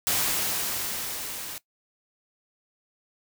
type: noise with level ramp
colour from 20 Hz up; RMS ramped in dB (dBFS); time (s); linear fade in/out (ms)
white; -24 to -37; 0.07-1.58; 0
effects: noise-tail reverb RT60 0.1 s tail -19 dB re dry